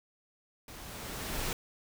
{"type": "noise with level ramp", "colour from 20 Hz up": "pink", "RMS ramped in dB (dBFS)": [-48, -33], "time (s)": [0.68, 1.53], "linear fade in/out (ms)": 2, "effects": []}